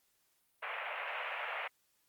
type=band-pass noise; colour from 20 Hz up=white; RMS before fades=-40 dBFS; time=0.62-1.68 s; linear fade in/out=10 ms; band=520 to 2700 Hz; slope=48 dB/octave; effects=white hiss -75 dBFS RMS until 2.08 s + Opus 48 kbps